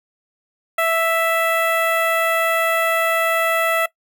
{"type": "tone with notch filter", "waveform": "15% pulse", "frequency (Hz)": 659.3, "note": "E5", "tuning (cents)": 0, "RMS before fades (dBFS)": -18, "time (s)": [0.78, 3.86], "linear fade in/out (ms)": 5, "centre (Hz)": 5800, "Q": 0.64, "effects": ["noise-tail reverb RT60 0.1 s tail -20 dB re dry"]}